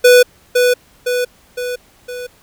square tone with echo, 493.9 Hz, B4, in tune, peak -5 dBFS, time 0.04-0.23 s, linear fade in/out 10 ms, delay 510 ms, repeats 4, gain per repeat -5 dB, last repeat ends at 2.27 s, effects pink hiss -50 dBFS RMS until 2.42 s

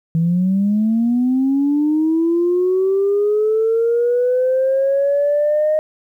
sine linear sweep, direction up, 161.1 to 621 Hz, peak -12 dBFS, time 0.15-5.79 s, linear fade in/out 0 ms, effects tanh soft clip ceiling -9 dBFS + 9-bit

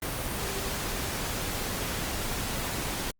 sine tone in noise, 392 Hz, G4, in tune, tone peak -39 dBFS, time 0.42-0.71 s, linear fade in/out 5 ms, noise pink, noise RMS -32 dBFS, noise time 0.02-3.11 s, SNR -10 dB, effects Opus 32 kbps

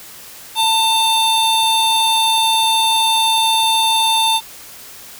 square tone pair together, 894 / 3595 Hz, A5 / A7, +27 / +36 cents, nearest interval 2 octaves, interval 2409 cents, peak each -16 dBFS, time 0.55-4.41 s, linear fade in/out 50 ms, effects white hiss -37 dBFS RMS until 5.19 s

